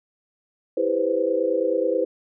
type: chord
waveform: sine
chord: C major seventh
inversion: first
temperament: equal with one note detuned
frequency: 329.6 / 399.8 / 493.9 / 523.3 Hz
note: E4 / G4 / B4 / C5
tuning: 0 / +34 / 0 / 0 cents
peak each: -27 / -27 / -23 / -24 dBFS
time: 0.77-2.05 s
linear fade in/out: 5 ms
effects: none